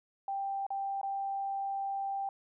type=tone with dropouts; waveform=sine; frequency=787 Hz; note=G5; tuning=7 cents sharp; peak=-32 dBFS; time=0.28-2.29 s; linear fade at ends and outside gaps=2 ms; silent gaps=0.666-0.704 / 1.014-1.031 s; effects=none